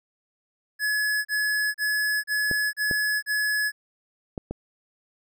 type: tone bursts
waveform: square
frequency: 1700 Hz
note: G#6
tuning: 40 cents sharp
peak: -23 dBFS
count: 6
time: 0.79-3.72 s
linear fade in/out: 50 ms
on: 460 ms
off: 34 ms
type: clicks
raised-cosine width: 2 ms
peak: -17 dBFS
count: 4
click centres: 2.513 / 2.912 / 4.378 / 4.51 s
effects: none

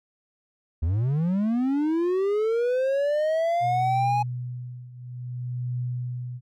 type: linear sweep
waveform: triangle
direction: up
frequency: 73.6 to 838 Hz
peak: -19 dBFS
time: 0.82-4.23 s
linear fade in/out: 10 ms
type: tone with tremolo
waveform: sine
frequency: 123.7 Hz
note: B2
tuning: 3 cents sharp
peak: -25 dBFS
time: 3.6-6.41 s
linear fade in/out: 50 ms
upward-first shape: triangle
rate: 0.57 Hz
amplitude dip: 85%
effects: none

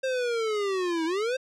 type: linear two-way sweep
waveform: square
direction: down then up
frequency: 532 to 316.2 to 532 Hz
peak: -26 dBFS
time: 0.03-1.37 s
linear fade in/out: 10 ms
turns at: 1.05 s
effects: low-pass 6000 Hz 12 dB/octave

